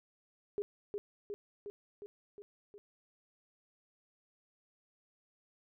sine tone with echo, 409.3 Hz, G#4, 25 cents flat, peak -32 dBFS, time 0.58-0.62 s, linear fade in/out 0 ms, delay 360 ms, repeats 6, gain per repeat -3 dB, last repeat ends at 2.78 s, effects none

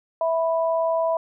sine tone pair together, 655.6 / 987 Hz, E5 / B5, -10 / -1 cents, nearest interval perfect fifth, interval 709 cents, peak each -20 / -26 dBFS, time 0.21-1.17 s, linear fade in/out 2 ms, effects none

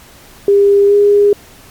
sine tone with pitch glide, 401.8 to 408.6 Hz, G4 to G#4, +43 to -28 cents, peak -5 dBFS, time 0.48-1.33 s, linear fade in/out 2 ms, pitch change +29 cents, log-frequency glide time 0.87-0.94 s, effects pink hiss -40 dBFS RMS until 1.7 s + MP3 96 kbps

